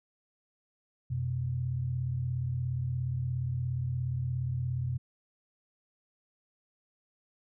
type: tone pair together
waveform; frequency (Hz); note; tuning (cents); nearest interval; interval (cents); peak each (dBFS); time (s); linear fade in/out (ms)
sine; 89.45 / 126.5; F2 / B2; +42 / +42; tritone; 600; -36 / -30; 1.1-4.98; 10
effects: none